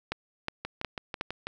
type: two click trains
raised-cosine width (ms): 0.3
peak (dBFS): -18 / -14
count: 6 / 4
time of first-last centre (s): 0.65-1.47 / 0.12-1.211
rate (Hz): 6.1 / 2.75
effects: none